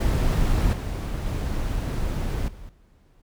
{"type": "noise with level steps", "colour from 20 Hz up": "brown", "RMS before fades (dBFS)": [-21, -28, -26, -42, -55], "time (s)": [0, 3.22], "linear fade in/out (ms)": 10, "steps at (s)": [0.73, 1.26, 2.48, 2.69], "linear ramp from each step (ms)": 2, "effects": []}